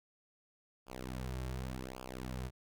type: tone with flanger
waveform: sawtooth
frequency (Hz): 63.8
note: C2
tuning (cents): -43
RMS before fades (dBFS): -42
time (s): 0.86-2.51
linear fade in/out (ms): 50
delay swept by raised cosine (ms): 0.5 to 4.1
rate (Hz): 0.87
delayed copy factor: -0.95
effects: none